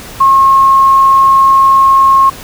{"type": "tone", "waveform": "sine", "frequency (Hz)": 1080, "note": "C#6", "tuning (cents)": -45, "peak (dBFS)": -3, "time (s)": [0.2, 2.3], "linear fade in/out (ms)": 10, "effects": ["pink hiss -29 dBFS RMS until 2.43 s"]}